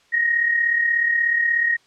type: tone pair together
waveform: sine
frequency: 1843 / 1879.6 Hz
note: A#6 / A#6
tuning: -20 / +14 cents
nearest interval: unison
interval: 34 cents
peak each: -25 / -17 dBFS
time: 0.12-1.77 s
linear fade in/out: 20 ms
effects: white hiss -57 dBFS RMS until 1.86 s + low-pass 5000 Hz 12 dB/octave